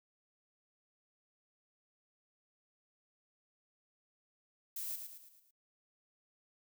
violet noise with echo, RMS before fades -41 dBFS, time 4.76-4.96 s, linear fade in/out 5 ms, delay 110 ms, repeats 5, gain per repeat -6 dB, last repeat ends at 5.51 s, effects noise-tail reverb RT60 0.1 s tail -25 dB re dry

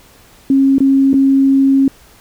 sine tone with dropouts, 271.3 Hz, C#4, 37 cents flat, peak -7 dBFS, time 0.5-1.88 s, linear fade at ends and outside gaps 2 ms, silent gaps 0.783-0.804 / 1.132-1.14 s, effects pink hiss -45 dBFS RMS until 2.2 s

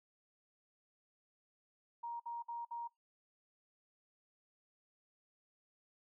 sine tone bursts, 940 Hz, A#5, 14 cents sharp, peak -40 dBFS, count 4, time 2.03-2.878 s, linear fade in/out 10 ms, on 170 ms, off 56 ms, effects noise-tail reverb RT60 0.2 s tail -26 dB re dry

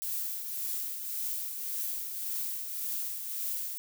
violet noise with tremolo, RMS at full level -33 dBFS, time 0.02-3.78 s, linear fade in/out 0 ms, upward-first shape triangle, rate 1.8 Hz, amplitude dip 50%, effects none

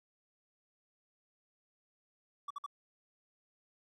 triangle tone bursts, 1148 Hz, D6, 40 cents flat, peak -36 dBFS, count 3, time 2.48-2.663 s, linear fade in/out 5 ms, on 25 ms, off 54 ms, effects none

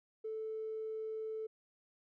triangle tone with tanh clipping, 438.8 Hz, A4, 5 cents flat, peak -38 dBFS, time 0.24-1.47 s, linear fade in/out 10 ms, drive 4 dB, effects none

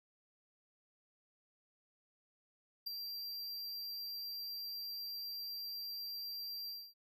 square tone with ADSR envelope, 4727 Hz, D8, 10 cents sharp, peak -36 dBFS, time 2.86-6.94 s, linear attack 13 ms, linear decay 8 ms, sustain -6 dB, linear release 250 ms, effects none

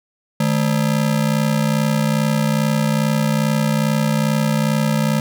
square ring-modulated tone, 184.1 Hz, F#3, 8 cents flat, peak -13 dBFS, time 0.4-5.2 s, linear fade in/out 2 ms, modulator 31.2 Hz, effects none

